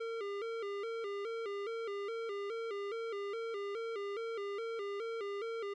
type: tone with vibrato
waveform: square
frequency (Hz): 428.6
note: A4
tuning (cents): -45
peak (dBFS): -38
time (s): 0-5.74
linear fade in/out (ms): 10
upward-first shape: square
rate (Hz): 2.4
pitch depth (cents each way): 110
effects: low-pass 3000 Hz 12 dB/octave